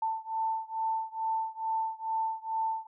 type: beating tone pair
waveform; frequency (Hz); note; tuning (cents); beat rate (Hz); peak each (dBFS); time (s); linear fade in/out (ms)
sine; 889 / 891.3; A5 / A5; +18 / +22; 2.3; -32 / -33; 0.02-2.87; 5
effects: none